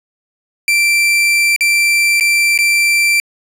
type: tone with dropouts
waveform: 40% pulse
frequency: 2349 Hz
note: D7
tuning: in tune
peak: -9 dBFS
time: 0.68-3.2 s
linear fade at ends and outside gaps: 1 ms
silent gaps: 1.562-1.608 / 2.199-2.208 / 2.577-2.588 s
effects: resampled to 32000 Hz